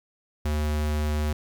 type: tone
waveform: square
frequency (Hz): 75.4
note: D2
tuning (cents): +46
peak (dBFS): -24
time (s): 0.45-1.33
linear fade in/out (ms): 5
effects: 10-bit